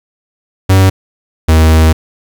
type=tone pair in turn; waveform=45% pulse; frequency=95.4 / 79.67 Hz; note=G2 / D#2; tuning=-47 / +42 cents; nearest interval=minor third; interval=311 cents; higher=first; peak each=-4 dBFS; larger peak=neither; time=0.69-0.9 / 1.48-1.93 s; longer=second; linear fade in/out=10 ms; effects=7-bit